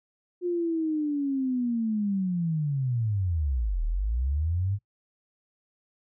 sine linear two-way sweep, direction down then up, 358.6 to 37.03 to 103.3 Hz, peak -24 dBFS, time 0.41-4.79 s, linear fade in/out 50 ms, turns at 3.84 s, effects noise-tail reverb RT60 0.1 s tail -21 dB re dry

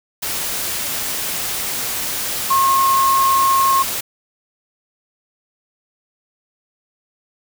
sine tone in noise, 1078 Hz, C#6, 49 cents flat, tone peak -12 dBFS, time 2.5-3.83 s, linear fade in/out 10 ms, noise white, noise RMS -23 dBFS, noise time 0.22-4.01 s, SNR +8 dB, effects none

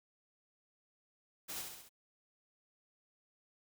white noise with echo, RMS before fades -43 dBFS, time 1.48-1.63 s, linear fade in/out 20 ms, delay 66 ms, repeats 4, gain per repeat -4 dB, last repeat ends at 1.894 s, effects none

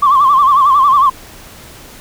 sine tone with vibrato, 1107 Hz, C#6, 3 cents flat, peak -5 dBFS, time 0.02-1.1 s, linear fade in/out 10 ms, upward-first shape sine, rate 11 Hz, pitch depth 110 cents each way, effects tanh soft clip ceiling -1 dBFS + pink hiss -36 dBFS RMS until 2 s

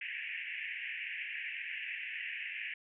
white band-pass noise, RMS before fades -41 dBFS, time 0.01-2.74 s, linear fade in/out 5 ms, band 1700 to 2800 Hz, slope 96 dB/octave, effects none

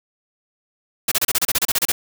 white noise bursts, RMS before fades -18 dBFS, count 13, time 1.08-1.92 s, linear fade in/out 5 ms, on 36 ms, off 31 ms, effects none

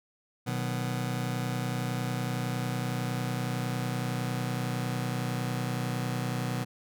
sawtooth chord, B major, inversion none, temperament just, 123.47 / 154.34 / 185.21 Hz, B2 / D#3 / F#3, 0 / -14 / +2 cents, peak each -27 / -32 / -32 dBFS, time 0.46-6.65 s, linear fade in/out 20 ms, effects none

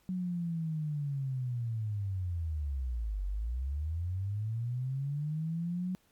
sine linear two-way sweep, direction down then up, 186 to 46 to 186 Hz, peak -31 dBFS, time 0.09-5.95 s, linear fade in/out 0 ms, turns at 3.25 s, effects pink hiss -69 dBFS RMS until 6.11 s + MP3 96 kbps

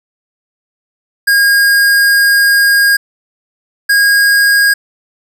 square tone pair in turn, 1626 / 1633.4 Hz, G#6 / G#6, -37 / -29 cents, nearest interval unison, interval 8 cents, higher second, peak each -7 dBFS, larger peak neither, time 1.27-2.97 / 3.89-4.74 s, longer first, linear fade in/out 10 ms, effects none

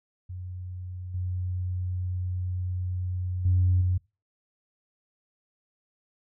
sine tone with level steps, 90.9 Hz, F#2, 30 cents flat, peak -34 / -27 / -18 / -21 dBFS, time 0.29-3.98 s, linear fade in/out 10 ms, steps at 1.14 / 3.45 / 3.81 s, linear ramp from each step 5 ms, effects noise-tail reverb RT60 0.3 s tail -26 dB re dry + tanh soft clip ceiling -14 dBFS

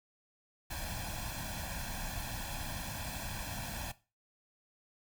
pink noise with comb filter, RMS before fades -40 dBFS, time 0.7-3.92 s, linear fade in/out 10 ms, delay 1.2 ms, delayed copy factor +0.8, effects noise-tail reverb RT60 0.3 s tail -17 dB re dry

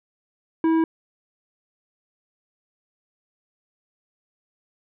triangle tone with tanh clipping, 324.5 Hz, E4, 27 cents flat, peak -18 dBFS, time 0.64-0.84 s, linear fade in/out 2 ms, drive 14 dB, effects none

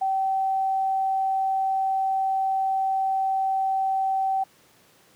sine tone, 770 Hz, G5, 31 cents flat, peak -21 dBFS, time 0.01-4.44 s, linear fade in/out 10 ms, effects pink hiss -57 dBFS RMS until 5.15 s + high-pass 150 Hz 12 dB/octave

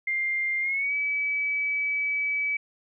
sine tone with pitch glide, 2100 to 2290 Hz, C7 to D7, +6 to -44 cents, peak -24 dBFS, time 0.07-2.57 s, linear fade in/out 5 ms, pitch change +150 cents, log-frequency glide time 0.6-0.94 s, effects none

